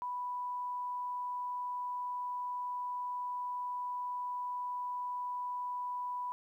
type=tone; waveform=sine; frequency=987.8 Hz; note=B5; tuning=in tune; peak=-35 dBFS; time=0.02-6.32 s; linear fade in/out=0 ms; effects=12-bit